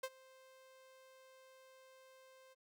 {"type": "tone with ADSR envelope", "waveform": "sawtooth", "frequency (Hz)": 523.3, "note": "C5", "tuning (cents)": 0, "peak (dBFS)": -34, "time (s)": [0.03, 2.55], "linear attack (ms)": 8, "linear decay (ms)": 49, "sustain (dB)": -23, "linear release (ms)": 27, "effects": []}